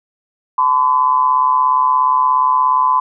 sine tone with amplitude modulation, 1015 Hz, B5, 47 cents sharp, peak -7 dBFS, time 0.58-3 s, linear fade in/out 5 ms, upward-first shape sine, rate 137 Hz, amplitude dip 70%, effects none

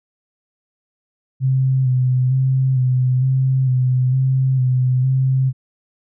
sine tone with vibrato, 129.6 Hz, C3, 16 cents flat, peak -13 dBFS, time 1.4-5.53 s, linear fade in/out 50 ms, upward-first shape square, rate 1.1 Hz, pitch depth 29 cents each way, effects none

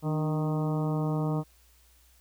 harmonic tone with a mistuned harmonic, 155.1 Hz, D#3, 5 cents flat, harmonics 1 / 2 / 3 / 4 / 5 / 6 / 7 / 8, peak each -27 / -33 / -37 / -39 / -41 / -43 / -44 / -45 dBFS, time 0.02-1.44 s, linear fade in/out 50 ms, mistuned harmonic 2, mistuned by -55 cents, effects added 60 Hz sine -60 dBFS peak until 2.2 s + white hiss -63 dBFS RMS until 2.2 s

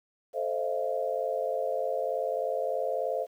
sine chord, F dominant seventh, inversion first, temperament equal with one note detuned, 440 / 523.3 / 622.3 / 682.5 Hz, A4 / C5 / Eb5 / F5, 0 / 0 / 0 / -40 cents, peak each -35 / -31 / -34 / -33 dBFS, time 0.33-3.27 s, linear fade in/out 50 ms, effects 10-bit

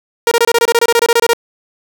sawtooth tone bursts, 468.1 Hz, A#4, 7 cents sharp, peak -4 dBFS, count 16, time 0.27-1.334 s, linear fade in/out 2 ms, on 44 ms, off 24 ms, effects none

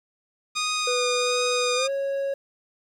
10% pulse tone with vibrato, 1232 Hz, D#6, 17 cents flat, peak -15 dBFS, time 0.55-1.88 s, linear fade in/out 20 ms, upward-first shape triangle, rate 1.4 Hz, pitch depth 18 cents each way
triangle tone with pitch glide, 494 to 551.3 Hz, B4 to C#5, 0 to -10 cents, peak -22 dBFS, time 0.87-2.34 s, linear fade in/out 5 ms, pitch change +190 cents, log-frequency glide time 1.75-1.9 s
effects low-pass 8000 Hz 12 dB/octave + 9-bit

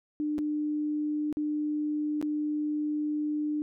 sine tone with dropouts, 300 Hz, D4, 37 cents sharp, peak -27 dBFS, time 0.2-3.62 s, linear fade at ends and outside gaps 0 ms, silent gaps 0.382-0.388 / 1.327-1.37 / 2.214-2.226 s, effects none

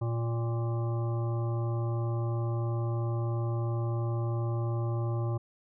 harmonic tone with a mistuned harmonic, 116.54 Hz, A#2, in tune, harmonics 1 / 3 / 5 / 7 / 9 / 10, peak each -28 / -38 / -42 / -45 / -47 / -48 dBFS, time 0.01-5.38 s, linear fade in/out 10 ms, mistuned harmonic 7, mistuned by -20 cents, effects none

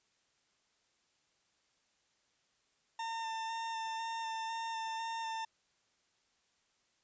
40% pulse tone with vibrato, 903 Hz, A5, 45 cents sharp, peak -36 dBFS, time 2.99-5.45 s, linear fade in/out 5 ms, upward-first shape square, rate 2 Hz, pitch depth 12 cents each way, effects white hiss -75 dBFS RMS until 7.03 s + resampled to 16000 Hz

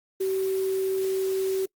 sine tone in noise, 381.8 Hz, G4, 46 cents flat, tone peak -23 dBFS, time 0.2-1.66 s, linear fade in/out 10 ms, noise white, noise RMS -41 dBFS, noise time 0.2-1.66 s, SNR +15 dB, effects noise-tail reverb RT60 0.1 s tail -24 dB re dry + Opus 32 kbps

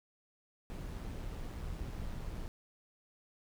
brown noise with amplitude modulation, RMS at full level -40 dBFS, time 0.7-2.48 s, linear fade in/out 0 ms, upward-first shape sine, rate 121 Hz, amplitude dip 30%, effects none

